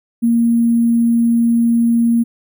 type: tone with sample-and-hold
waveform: sine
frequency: 233.1 Hz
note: A#3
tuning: in tune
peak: -10 dBFS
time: 0.22-2.24 s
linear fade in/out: 20 ms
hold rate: 11025 Hz
effects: none